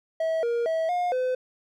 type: tone with pitch steps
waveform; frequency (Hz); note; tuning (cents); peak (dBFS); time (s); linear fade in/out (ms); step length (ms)
triangle; 647 / 471.1 / 648 / 713 / 509; E5 / A#4 / E5 / F5 / C5; -32 / +18 / -30 / +36 / -48; -21; 0.2-1.35; 5; 230
effects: none